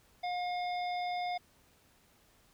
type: harmonic tone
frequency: 715 Hz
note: F5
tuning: 41 cents sharp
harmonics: 1 / 3 / 5 / 7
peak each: -33 / -43 / -47 / -50 dBFS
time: 0.23-1.38 s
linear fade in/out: 10 ms
effects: pink hiss -66 dBFS RMS until 2.53 s